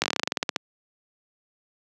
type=slowing click train; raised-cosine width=0.2 ms; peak=-5 dBFS; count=15; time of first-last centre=0.02-0.562 s; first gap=18 ms; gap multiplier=1.11; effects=high-pass 200 Hz 12 dB/octave